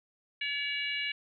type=harmonic tone; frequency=569 Hz; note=C#5; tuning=45 cents sharp; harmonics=3 / 4 / 5 / 6 / 7; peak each=-39 / -34 / -35 / -47 / -43 dBFS; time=0.41-1.12 s; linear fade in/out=5 ms; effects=none